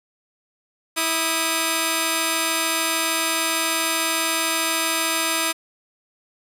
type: tone pair together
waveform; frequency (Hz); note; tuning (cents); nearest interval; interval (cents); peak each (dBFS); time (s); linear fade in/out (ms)
5% pulse; 326.4 / 1232.3; E4 / D#6; -17 / -17; octave + major seventh; 2300; -11; 0.96-5.53; 20
effects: resampled to 32000 Hz